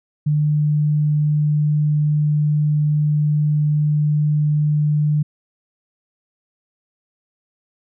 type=tone; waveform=sine; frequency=149.8 Hz; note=D3; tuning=35 cents sharp; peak=-14 dBFS; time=0.26-5.23 s; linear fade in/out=10 ms; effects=none